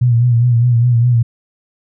sine tone with vibrato, 120 Hz, B2, 49 cents flat, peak -8 dBFS, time 0.01-1.23 s, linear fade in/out 10 ms, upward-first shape sine, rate 4.9 Hz, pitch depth 60 cents each way, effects none

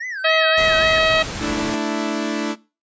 triangle tone with vibrato, 1760 Hz, A6, in tune, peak -24 dBFS, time 0-0.99 s, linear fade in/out 10 ms, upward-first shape sine, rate 3.6 Hz, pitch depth 250 cents each way
harmonic tone, 639 Hz, D#5, 46 cents sharp, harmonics 1 / 2 / 3 / 4 / 5 / 6 / 7, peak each -18 / -22 / -21 / -22 / -24 / -25 / -29 dBFS, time 0.24-1.23 s, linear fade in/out 10 ms
pink noise, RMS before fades -28 dBFS, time 0.57-1.76 s, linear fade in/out 10 ms
sawtooth chord, A suspended fourth, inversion none, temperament equal, 220 / 293.7 / 329.6 Hz, A3 / D4 / E4, 0 / 0 / 0 cents, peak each -22 / -20 / -22 dBFS, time 1.39-2.56 s, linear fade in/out 50 ms
effects noise-tail reverb RT60 0.3 s tail -20 dB re dry + resampled to 16000 Hz

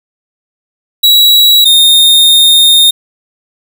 45% pulse tone pair in turn, 3891 / 3673 Hz, B7 / A#7, -27 / -26 cents, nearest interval minor second, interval 99 cents, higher first, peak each -3 dBFS, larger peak neither, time 1.03-1.65 / 1.65-2.91 s, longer second, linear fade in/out 10 ms, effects none

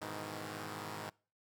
5% pulse chord, E major seventh, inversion first, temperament equal, 103.83 / 123.47 / 155.56 / 164.81 Hz, G#2 / B2 / D#3 / E3, 0 / 0 / 0 / 0 cents, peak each -34 / -38 / -35 / -39 dBFS, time 0.01-1.1 s, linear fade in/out 10 ms, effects noise-tail reverb RT60 0.4 s tail -25 dB re dry

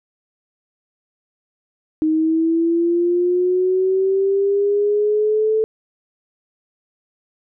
sine linear sweep, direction up, 311.1 to 440 Hz, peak -14 dBFS, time 2.02-5.64 s, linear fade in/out 0 ms, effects none

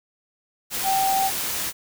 sine tone in noise, 774 Hz, G5, 22 cents flat, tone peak -19 dBFS, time 0.83-1.31 s, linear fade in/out 50 ms, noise white, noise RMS -27 dBFS, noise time 0.7-1.73 s, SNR +5 dB, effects none

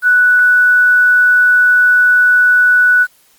sine tone with quantisation, 1480 Hz, F#6, in tune, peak -6 dBFS, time 0.02-3.07 s, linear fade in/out 50 ms, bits 6, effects white hiss -51 dBFS RMS until 3.38 s + Opus 24 kbps

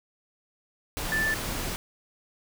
sine tone in noise, 1760 Hz, A6, in tune, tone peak -24 dBFS, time 1.12-1.34 s, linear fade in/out 0 ms, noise pink, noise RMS -32 dBFS, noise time 0.97-1.76 s, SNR +5 dB, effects none

